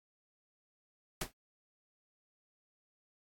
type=noise with exponential decay; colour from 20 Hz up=pink; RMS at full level=-31 dBFS; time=1.21-1.32 s; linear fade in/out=5 ms; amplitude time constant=23 ms; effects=AAC 64 kbps